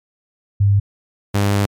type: tone pair in turn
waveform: sine / sawtooth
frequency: 100.3 / 100.94 Hz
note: G2 / G#2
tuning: +40 / -49 cents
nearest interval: unison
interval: 11 cents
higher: second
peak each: -10 dBFS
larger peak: neither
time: 0.6-0.8 / 1.34-1.66 s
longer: second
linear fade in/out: 10 ms
effects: MP3 96 kbps